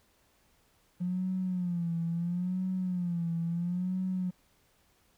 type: tone with vibrato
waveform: triangle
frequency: 176.5 Hz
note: F3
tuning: 19 cents sharp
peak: -25 dBFS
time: 1-4.31 s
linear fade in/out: 20 ms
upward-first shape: sine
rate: 0.74 Hz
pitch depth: 95 cents each way
effects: tanh soft clip ceiling -27 dBFS + pink hiss -68 dBFS RMS until 5.17 s